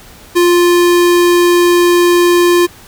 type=tone; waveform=square; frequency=350 Hz; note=F4; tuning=4 cents sharp; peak=-7 dBFS; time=0.35-2.67 s; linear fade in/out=20 ms; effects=pink hiss -38 dBFS RMS until 2.87 s